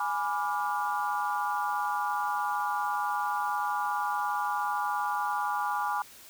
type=chord; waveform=sine; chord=G# diminished seventh; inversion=none; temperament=equal with one note detuned; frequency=830.6 / 987.8 / 1174.7 / 1415.6 Hz; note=G#5 / B5 / D6 / F6; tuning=0 / 0 / 0 / +23 cents; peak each=-31 / -33 / -33 / -36 dBFS; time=0-6.02 s; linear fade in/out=2 ms; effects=white hiss -51 dBFS RMS until 6.29 s